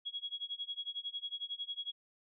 sine tone with tremolo, 3322 Hz, G#7, in tune, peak -35 dBFS, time 0.05-1.92 s, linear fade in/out 20 ms, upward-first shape sine, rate 11 Hz, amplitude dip 95%, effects none

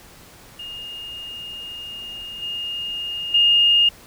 sine tone with level steps, 2837 Hz, F7, 27 cents sharp, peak -31 / -25 / -12 dBFS, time 0.59-3.89 s, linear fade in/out 5 ms, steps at 2.42 / 3.34 s, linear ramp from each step 5 ms, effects pink hiss -46 dBFS RMS until 4.06 s

